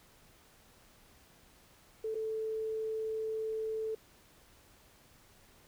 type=tone with dropouts; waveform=sine; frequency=439.7 Hz; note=A4; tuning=1 cent flat; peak=-33 dBFS; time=2.04-3.95 s; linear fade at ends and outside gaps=5 ms; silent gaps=2.146-2.152 s; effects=pink hiss -62 dBFS RMS until 5.67 s